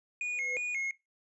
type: tone with vibrato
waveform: triangle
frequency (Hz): 2304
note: D7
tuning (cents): -34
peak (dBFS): -29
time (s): 0.21-0.91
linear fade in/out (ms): 2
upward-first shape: square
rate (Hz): 2.8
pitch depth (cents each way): 110
type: tone with exponential growth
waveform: sine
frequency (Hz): 499.5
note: B4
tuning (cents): +20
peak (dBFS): -35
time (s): 0.26-0.57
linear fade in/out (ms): 0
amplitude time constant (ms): 66
effects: noise-tail reverb RT60 0.2 s tail -19 dB re dry + resampled to 22050 Hz